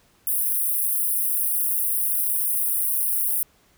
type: high-pass noise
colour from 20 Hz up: white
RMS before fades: -23 dBFS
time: 0.27-3.43 s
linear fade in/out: 2 ms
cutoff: 9200 Hz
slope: 96 dB/octave
effects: pink hiss -60 dBFS RMS until 3.77 s